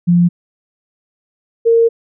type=tone pair in turn; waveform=sine; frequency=174.2 / 460.2 Hz; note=F3 / A#4; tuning=-4 / -22 cents; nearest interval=octave + perfect fourth; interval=1682 cents; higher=second; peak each=-7 dBFS; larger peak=neither; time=0.07-0.29 / 1.65-1.89 s; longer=second; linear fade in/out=20 ms; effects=none